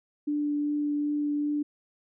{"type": "tone with vibrato", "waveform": "sine", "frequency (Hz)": 293.7, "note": "D4", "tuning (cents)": 0, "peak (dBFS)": -25, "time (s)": [0.27, 1.63], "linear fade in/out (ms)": 10, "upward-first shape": "triangle", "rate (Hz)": 2.6, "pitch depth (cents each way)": 9, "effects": []}